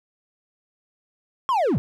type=linear sweep; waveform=triangle; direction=down; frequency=1108.7 to 92.5 Hz; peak=-16 dBFS; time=1.49-1.78 s; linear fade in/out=0 ms; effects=none